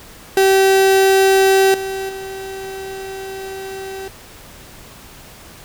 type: tone with level steps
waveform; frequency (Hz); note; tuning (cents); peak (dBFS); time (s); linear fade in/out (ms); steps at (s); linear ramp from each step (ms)
35% pulse; 385.6; G4; -28; -8 / -20 / -25; 0.37-4.08; 2; 1.74 / 2.09; 2
effects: pink hiss -40 dBFS RMS until 5.64 s